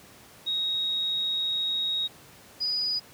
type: tone pair in turn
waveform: sine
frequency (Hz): 3773 / 4939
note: A#7 / D#8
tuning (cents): +20 / -14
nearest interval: perfect fourth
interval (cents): 466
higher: second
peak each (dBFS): -25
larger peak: neither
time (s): 0.46-2.08 / 2.6-3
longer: first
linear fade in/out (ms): 20
effects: pink hiss -51 dBFS RMS until 3.13 s + high-pass 100 Hz 12 dB/octave